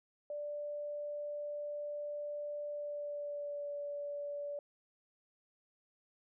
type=tone with pitch glide; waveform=sine; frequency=587.3 to 577.5 Hz; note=D5 to D5; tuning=0 to -29 cents; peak=-38 dBFS; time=0.3-4.59 s; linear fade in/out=2 ms; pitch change=-29 cents; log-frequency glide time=2.68-3.7 s; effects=none